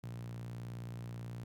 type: tone with high-pass filter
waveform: sawtooth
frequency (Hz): 58.8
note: A#1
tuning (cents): +16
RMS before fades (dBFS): -44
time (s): 0.03-1.44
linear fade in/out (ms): 5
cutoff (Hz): 130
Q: 7.3
effects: none